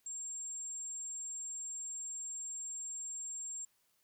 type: tone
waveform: sine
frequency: 7430 Hz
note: A#8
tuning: 7 cents flat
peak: -39 dBFS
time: 0.06-3.65 s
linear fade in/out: 5 ms
effects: tanh soft clip ceiling -35 dBFS + white hiss -75 dBFS RMS until 4.03 s